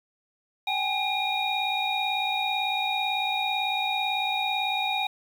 sine tone cluster, 771 / 829 / 2413 / 3770 Hz, G5 / G#5 / D7 / A#7, -29 / -3 / +46 / +19 cents, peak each -30 dBFS, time 0.67-5.07 s, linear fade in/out 5 ms, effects 8-bit

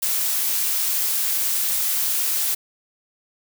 blue noise, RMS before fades -22 dBFS, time 0.02-2.55 s, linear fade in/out 10 ms, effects none

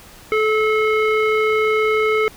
square tone with low-pass filter, 433.1 Hz, A4, 27 cents flat, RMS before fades -17 dBFS, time 0.32-2.28 s, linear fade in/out 0 ms, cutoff 2100 Hz, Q 2.8, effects pink hiss -43 dBFS RMS until 2.36 s

